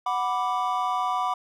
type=chord; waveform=triangle; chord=B minor; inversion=second; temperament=equal; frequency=740 / 987.8 / 1174.7 Hz; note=F#5 / B5 / D6; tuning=0 / 0 / 0 cents; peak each=-26 dBFS; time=0.06-1.34 s; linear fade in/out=5 ms; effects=none